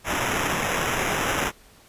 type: noise with sample-and-hold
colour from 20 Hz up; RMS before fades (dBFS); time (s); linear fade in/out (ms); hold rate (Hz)
blue; -25; 0.04-1.52; 50; 4410
effects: pink hiss -53 dBFS RMS until 1.88 s + resampled to 32000 Hz